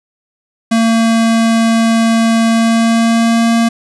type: tone with pitch glide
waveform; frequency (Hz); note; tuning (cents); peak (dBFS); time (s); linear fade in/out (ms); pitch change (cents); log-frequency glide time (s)
square; 227.2 to 230.4; A#3 to A#3; -44 to -20; -9; 0.71-3.69; 10; +24; 2.48-3.53
effects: resampled to 24000 Hz + 7-bit